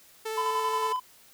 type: tone with vibrato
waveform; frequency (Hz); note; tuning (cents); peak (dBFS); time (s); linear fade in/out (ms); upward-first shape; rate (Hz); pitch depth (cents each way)
sawtooth; 440; A4; 0; -27; 0.25-0.93; 10; sine; 15; 10
type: tone with tremolo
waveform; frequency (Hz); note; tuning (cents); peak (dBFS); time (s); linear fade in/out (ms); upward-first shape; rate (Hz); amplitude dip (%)
triangle; 1009; B5; +37; -23; 0.37-1; 10; square; 11; 40
effects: white hiss -56 dBFS RMS until 1.33 s